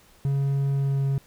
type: tone with pitch glide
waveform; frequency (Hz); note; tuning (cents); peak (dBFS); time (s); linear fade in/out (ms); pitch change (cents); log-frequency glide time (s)
triangle; 138.59 to 137.24; C#3 to C#3; 0 to -17; -19; 0.25-1.18; 0; -17; 0.73-1.05
effects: pink hiss -56 dBFS RMS until 1.26 s